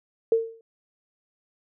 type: tone with exponential decay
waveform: sine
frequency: 453.8 Hz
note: A#4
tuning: 47 cents flat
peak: -14 dBFS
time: 0.32-0.61 s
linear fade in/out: 2 ms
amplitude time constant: 63 ms
effects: none